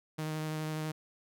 sawtooth tone with vibrato, 155.56 Hz, D#3, in tune, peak -30 dBFS, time 0.18-0.92 s, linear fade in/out 10 ms, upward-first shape sine, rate 12 Hz, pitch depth 11 cents each way, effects none

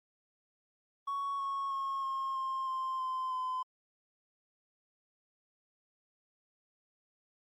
triangle tone with pitch steps, 1114 / 1100.6 / 1087.3 / 1074.2 / 1061.2 / 1048.4 / 1035.8 / 1023.3 Hz, C#6 / C#6 / C#6 / C6 / C6 / C6 / C6 / C6, +8 / -13 / -34 / +45 / +24 / +3 / -18 / -39 cents, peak -30 dBFS, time 1.07-3.63 s, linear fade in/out 10 ms, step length 320 ms, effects tanh soft clip ceiling -28 dBFS + Opus 32 kbps

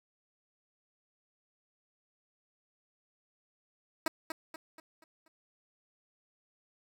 10% pulse tone with echo, 320 Hz, D#4, 49 cents sharp, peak -20 dBFS, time 4.06-4.08 s, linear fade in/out 2 ms, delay 240 ms, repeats 5, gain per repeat -7 dB, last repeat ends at 5.28 s, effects none

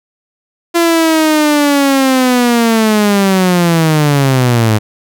sawtooth linear sweep, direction down, 342.6 to 104.9 Hz, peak -4 dBFS, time 0.74-4.79 s, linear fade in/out 20 ms, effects none

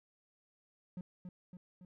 triangle tone with echo, 180.5 Hz, F#3, 43 cents flat, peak -38 dBFS, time 0.97-1.01 s, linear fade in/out 2 ms, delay 280 ms, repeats 3, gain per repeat -4 dB, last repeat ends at 1.85 s, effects none

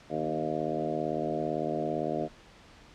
harmonic tone with a mistuned harmonic, 77.78 Hz, D#2, in tune, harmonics 2 / 3 / 4 / 5 / 6 / 7 / 8 / 9, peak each -39 / -38 / -36 / -36 / -39 / -38 / -35 / -36 dBFS, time 0.09-2.29 s, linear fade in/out 50 ms, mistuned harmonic 3, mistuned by +15 cents, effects pink hiss -54 dBFS RMS until 2.94 s + low-pass 5000 Hz 12 dB/octave

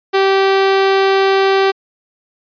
sawtooth tone, 388.1 Hz, G4, 17 cents flat, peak -6 dBFS, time 0.13-1.72 s, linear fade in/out 20 ms, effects resampled to 11025 Hz

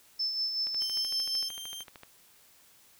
sine tone with tremolo, 5274 Hz, E8, in tune, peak -27 dBFS, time 0.19-1.49 s, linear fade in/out 10 ms, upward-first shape sine, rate 5.3 Hz, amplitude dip 45%
click train, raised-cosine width 0.3 ms, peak -30 dBFS, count 19, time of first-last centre 0.67-2.034 s, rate 13.2 Hz
sawtooth tone with pitch glide, 3129 to 3158 Hz, G7 to G7, -4 to +12 cents, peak -36 dBFS, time 0.8-1.84 s, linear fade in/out 20 ms, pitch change +16 cents, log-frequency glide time 0.94-1.1 s
effects white hiss -60 dBFS RMS until 2.99 s

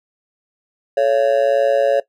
triangle tone with amplitude modulation, 558 Hz, C#5, 11 cents sharp, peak -6 dBFS, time 0.97-2 s, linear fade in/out 5 ms, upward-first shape sine, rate 122 Hz, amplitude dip 90%, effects noise-tail reverb RT60 0.1 s tail -17 dB re dry

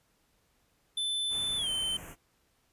square tone with pitch glide, 3520 to 3082 Hz, A7 to G7, 0 to -30 cents, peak -30 dBFS, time 0.97-1.97 s, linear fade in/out 5 ms, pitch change -230 cents, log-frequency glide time 1.57-1.69 s
pink band-stop noise, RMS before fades -46 dBFS, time 1.29-2.16 s, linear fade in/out 50 ms, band 3100 to 6100 Hz, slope 96 dB/octave
effects pink hiss -71 dBFS RMS until 2.72 s + resampled to 32000 Hz

